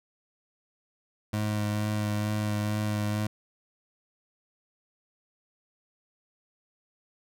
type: tone with vibrato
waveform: 25% pulse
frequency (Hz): 105.5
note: G#2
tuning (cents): +28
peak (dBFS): -23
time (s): 1.33-3.27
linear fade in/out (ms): 5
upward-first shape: sine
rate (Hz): 2.2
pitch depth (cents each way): 13
effects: none